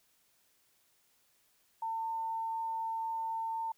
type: tone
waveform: sine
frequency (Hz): 901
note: A5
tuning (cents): +41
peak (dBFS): -33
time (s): 1.82-3.72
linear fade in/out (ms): 5
effects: white hiss -71 dBFS RMS until 3.77 s